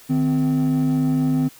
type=tone pair together; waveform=triangle; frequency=153.5 / 258 Hz; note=D#3 / C4; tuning=-23 / -24 cents; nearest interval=major sixth; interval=899 cents; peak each=-18 / -15 dBFS; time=0.09-1.49 s; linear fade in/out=20 ms; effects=tanh soft clip ceiling -11 dBFS + white hiss -47 dBFS RMS until 1.59 s